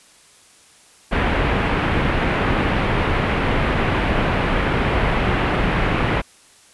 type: low-pass noise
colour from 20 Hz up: pink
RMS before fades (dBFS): -19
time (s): 1.11-6.22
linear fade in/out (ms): 20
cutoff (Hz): 2700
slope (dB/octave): 24
effects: white hiss -50 dBFS RMS until 6.73 s + resampled to 24000 Hz